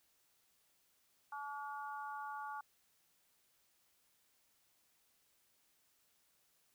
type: harmonic tone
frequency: 286.1 Hz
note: D4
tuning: 45 cents flat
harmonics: 3 / 4 / 5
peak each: -45 / -47 / -49 dBFS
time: 1.32-2.61 s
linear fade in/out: 5 ms
effects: white hiss -75 dBFS RMS until 6.74 s